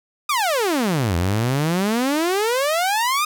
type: exponential two-way sweep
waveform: sawtooth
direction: down then up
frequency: 1252 to 82.5 to 1252 Hz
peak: -14 dBFS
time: 0.29-3.25 s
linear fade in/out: 5 ms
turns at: 1.16 s
effects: none